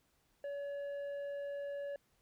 sine tone with tanh clipping, 567 Hz, C#5, 39 cents sharp, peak -40 dBFS, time 0.44-1.96 s, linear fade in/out 2 ms, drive 6 dB, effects pink hiss -75 dBFS RMS until 2.21 s

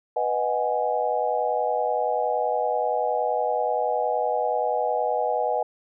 sine chord, G# minor seventh, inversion first, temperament equal, 493.9 / 622.3 / 740 / 830.6 Hz, B4 / D#5 / F#5 / G#5, 0 / 0 / 0 / 0 cents, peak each -27 dBFS, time 0.16-5.63 s, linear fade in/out 5 ms, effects none

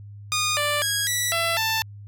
10% pulse tone with pitch steps, 1227 / 588 / 1649 / 1953 / 670 / 887 Hz, D#6 / D5 / G#6 / B6 / E5 / A5, -25 / +2 / -13 / -20 / +28 / +14 cents, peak -13 dBFS, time 0.32-1.82 s, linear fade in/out 0 ms, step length 250 ms, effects added 102 Hz sine -38 dBFS peak until 2.07 s

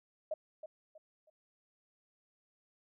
sine tone with echo, 622.3 Hz, D#5, in tune, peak -33 dBFS, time 0.31-0.34 s, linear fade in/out 5 ms, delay 320 ms, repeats 3, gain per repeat -10 dB, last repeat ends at 1.3 s, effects none

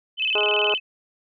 sine tone with vibrato, 2811 Hz, F7, 11 cents sharp, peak -20 dBFS, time 0.17-0.8 s, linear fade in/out 50 ms, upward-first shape square, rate 19 Hz, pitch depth 140 cents each way
harmonic tone, 208.9 Hz, G#3, 10 cents sharp, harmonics 2 / 3 / 4 / 5 / 6 / 7, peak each -24 / -28 / -30 / -32 / -34 / -35 dBFS, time 0.35-0.74 s, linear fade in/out 2 ms
effects none

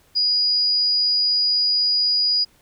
sine tone, 4902 Hz, D#8, 27 cents flat, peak -16 dBFS, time 0.15-2.45 s, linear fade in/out 20 ms, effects pink hiss -57 dBFS RMS until 2.61 s

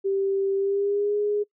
sine tone with pitch glide, 391.2 to 414.5 Hz, G4 to G#4, -4 to -3 cents, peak -21 dBFS, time 0.04-1.44 s, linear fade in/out 20 ms, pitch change +101 cents, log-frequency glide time 0.56-1.16 s, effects noise-tail reverb RT60 0.1 s tail -24 dB re dry

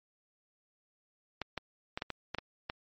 clicks, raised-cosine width 0.3 ms, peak -19 dBFS, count 8, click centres 1.417 / 1.577 / 1.975 / 2.021 / 2.103 / 2.347 / 2.385 / 2.699 s, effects MP3 32 kbps

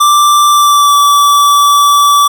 square tone with pitch glide, 1176 to 1154.5 Hz, D6 to D6, +2 to -30 cents, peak -5 dBFS, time 0-2.28 s, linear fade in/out 10 ms, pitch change -32 cents, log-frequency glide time 0.51-0.97 s, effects none

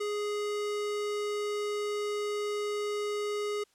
square tone, 415.3 Hz, G#4, in tune, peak -31 dBFS, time 0-3.64 s, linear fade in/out 10 ms, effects white hiss -68 dBFS RMS until 3.74 s + low-pass 9000 Hz 12 dB/octave

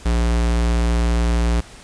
square tone, 58.27 Hz, A#1, in tune, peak -16 dBFS, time 0.05-1.61 s, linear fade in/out 10 ms, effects pink hiss -42 dBFS RMS until 1.83 s + resampled to 22050 Hz

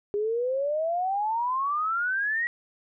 sine exponential sweep, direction up, 404.2 to 1930 Hz, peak -24 dBFS, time 0.14-2.47 s, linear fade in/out 0 ms, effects none

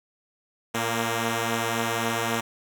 5% pulse tone pair together, 114.68 / 233.1 Hz, A#2 / A#3, -28 / 0 cents, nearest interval octave, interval 1228 cents, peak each -16 dBFS, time 0.74-2.41 s, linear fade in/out 10 ms, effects none

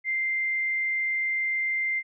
sine tone, 2091 Hz, C7, 2 cents flat, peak -24 dBFS, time 0.04-2.03 s, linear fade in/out 50 ms, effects none

